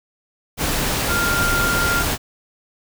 sine tone in noise, 1396.9 Hz, F6, in tune, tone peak -19 dBFS, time 1.07-2.05 s, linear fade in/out 50 ms, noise pink, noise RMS -21 dBFS, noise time 0.57-2.18 s, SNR -1 dB, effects none

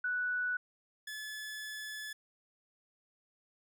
sine / sawtooth tone pair in turn, 1480 / 1720.6 Hz, F#6 / A6, 0 / -39 cents, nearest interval minor third, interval 261 cents, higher second, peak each -31 / -37 dBFS, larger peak first, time 0.04-0.57 / 1.07-2.13 s, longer second, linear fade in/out 5 ms, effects none

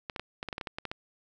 clicks, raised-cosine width 0.3 ms, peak -19 dBFS, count 12, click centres 0.098 / 0.162 / 0.196 / 0.429 / 0.487 / 0.528 / 0.581 / 0.612 / 0.672 / 0.785 / 0.853 / 0.915 s, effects none

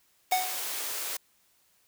white high-pass noise, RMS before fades -34 dBFS, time 0.31-1.17 s, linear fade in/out 5 ms, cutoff 350 Hz, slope 24 dB/octave
square tone with exponential decay, 740 Hz, F#5, in tune, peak -21 dBFS, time 0.32-0.66 s, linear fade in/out 2 ms, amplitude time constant 73 ms
effects white hiss -67 dBFS RMS until 1.87 s

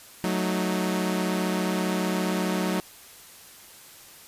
sawtooth chord, D# diminished, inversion first, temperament equal, 185 / 220 / 311.1 Hz, F#3 / A3 / D#4, 0 / 0 / 0 cents, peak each -22 / -27 / -27 dBFS, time 0.24-2.8 s, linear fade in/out 0 ms, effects white hiss -48 dBFS RMS until 4.27 s + resampled to 32000 Hz

